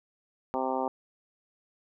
harmonic tone, 130.81 Hz, C3, in tune, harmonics 2 / 3 / 4 / 5 / 6 / 7 / 8 / 9, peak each -35 / -36 / -34 / -37 / -33 / -34 / -42 / -41 dBFS, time 0.54-0.88 s, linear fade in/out 0 ms, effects none

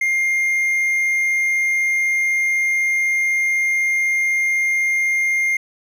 triangle tone, 2116 Hz, C7, 19 cents sharp, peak -14 dBFS, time 0.01-5.57 s, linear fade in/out 5 ms, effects none

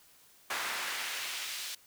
brown noise with high-pass filter sweep, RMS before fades -37 dBFS, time 0.5-1.75 s, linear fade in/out 5 ms, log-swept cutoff 1200 to 3700 Hz, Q 0.96, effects white hiss -61 dBFS RMS until 1.86 s

